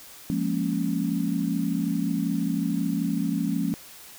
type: chord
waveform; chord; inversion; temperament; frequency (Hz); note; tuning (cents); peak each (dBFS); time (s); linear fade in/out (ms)
sine; Bb minor seventh; second; equal; 174.61 / 207.7 / 233.1 / 277.2; F3 / Ab3 / Bb3 / Db4; 0 / 0 / 0 / 0; -28 / -29 / -30 / -28; 0.3-3.74; 0
effects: white hiss -46 dBFS RMS until 4.18 s